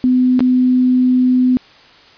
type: tone with dropouts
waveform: sine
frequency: 252.9 Hz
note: B3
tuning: 41 cents sharp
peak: -9 dBFS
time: 0.04-1.57 s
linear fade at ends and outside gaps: 0 ms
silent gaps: 0.393-0.405 s
effects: white hiss -44 dBFS RMS until 2.17 s + resampled to 11025 Hz